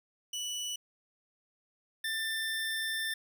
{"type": "tone pair in turn", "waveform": "25% pulse", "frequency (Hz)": [2960, 1782.5], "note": ["F#7", "A6"], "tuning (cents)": [0, 22], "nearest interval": "major sixth", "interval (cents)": 878, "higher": "first", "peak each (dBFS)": [-31, -28], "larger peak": "second", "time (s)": [[0.33, 0.76], [2.04, 3.14]], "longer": "second", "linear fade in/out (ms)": 5, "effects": []}